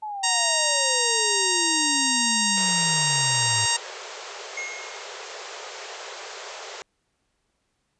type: exponential sweep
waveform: sine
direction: down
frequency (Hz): 872 to 103.83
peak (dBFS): -29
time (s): 0.02-3.66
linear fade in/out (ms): 10
type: harmonic tone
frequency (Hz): 932.3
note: A#5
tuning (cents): 0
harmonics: 1 / 2 / 3 / 4 / 5 / 6 / 7 / 8 / 9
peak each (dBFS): -29 / -29 / -29 / -29 / -29 / -29 / -29 / -29 / -29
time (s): 0.23-3.77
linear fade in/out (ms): 10
type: band-pass noise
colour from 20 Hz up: pink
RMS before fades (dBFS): -38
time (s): 2.57-6.82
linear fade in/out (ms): 0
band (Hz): 380 to 7500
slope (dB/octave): 96
type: tone with exponential decay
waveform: square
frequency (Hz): 2154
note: C7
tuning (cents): +50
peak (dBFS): -28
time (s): 4.57-5.4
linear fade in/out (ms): 5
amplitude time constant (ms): 180
effects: pink hiss -73 dBFS RMS until 7.99 s + resampled to 22050 Hz